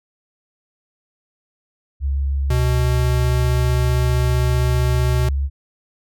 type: tone with vibrato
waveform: sine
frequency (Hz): 69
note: C#2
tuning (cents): -7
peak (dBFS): -17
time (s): 2-5.5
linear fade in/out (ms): 50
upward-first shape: sine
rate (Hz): 6.5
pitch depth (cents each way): 9
type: tone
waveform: square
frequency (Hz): 124.4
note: B2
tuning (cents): +13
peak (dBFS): -18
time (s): 2.5-5.29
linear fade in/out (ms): 5
effects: none